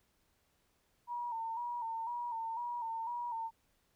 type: tone with vibrato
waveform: sine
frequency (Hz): 932.3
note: A#5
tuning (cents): 0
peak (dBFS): -36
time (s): 1.07-3.51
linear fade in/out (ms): 50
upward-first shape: square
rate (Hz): 2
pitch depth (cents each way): 51
effects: pink hiss -75 dBFS RMS until 3.95 s